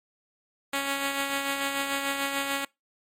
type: tone with tremolo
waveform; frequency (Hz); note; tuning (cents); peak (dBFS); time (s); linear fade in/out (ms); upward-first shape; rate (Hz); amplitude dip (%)
5% pulse; 277.2; C#4; 0; -14; 0.73-2.65; 5; sine; 6.8; 40
effects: noise-tail reverb RT60 0.2 s tail -24 dB re dry + MP3 64 kbps

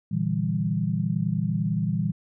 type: chord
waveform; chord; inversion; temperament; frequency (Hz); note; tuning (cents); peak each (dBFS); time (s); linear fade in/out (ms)
sine; E half-diminished seventh; second; equal; 116.54 / 146.83 / 164.81 / 196; Bb2 / D3 / E3 / G3; 0 / 0 / 0 / 0; -29 / -31 / -26 / -28; 0.11-2.12; 10
effects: none

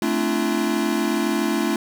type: chord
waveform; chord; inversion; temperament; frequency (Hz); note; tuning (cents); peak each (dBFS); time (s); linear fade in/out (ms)
square; D minor seventh; second; equal with one note detuned; 220 / 261.6 / 293.7 / 340.9; A3 / C4 / D4 / F4; 0 / 0 / 0 / -42; -25 / -29 / -26 / -25; 0.02-1.76; 2
effects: none

